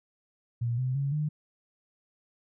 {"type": "tone with pitch steps", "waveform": "sine", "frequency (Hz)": [118.4, 128.37, 139.18, 150.91], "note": ["A#2", "C3", "C#3", "D3"], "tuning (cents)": [27, -33, 7, 47], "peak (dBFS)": -26, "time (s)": [0.61, 1.29], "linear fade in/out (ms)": 10, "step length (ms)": 170, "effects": []}